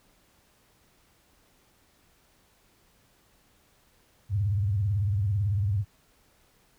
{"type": "tone with vibrato", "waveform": "sine", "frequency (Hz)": 100.4, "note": "G2", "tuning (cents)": 42, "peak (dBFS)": -23, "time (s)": [4.29, 5.85], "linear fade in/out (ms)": 50, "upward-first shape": "triangle", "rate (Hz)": 18, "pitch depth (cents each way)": 200, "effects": ["pink hiss -64 dBFS RMS until 6.78 s"]}